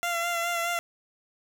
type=tone with vibrato; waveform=15% pulse; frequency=686 Hz; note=F5; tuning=31 cents flat; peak=-20 dBFS; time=0.03-0.79 s; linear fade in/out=0 ms; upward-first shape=sine; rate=4.8 Hz; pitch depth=28 cents each way; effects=none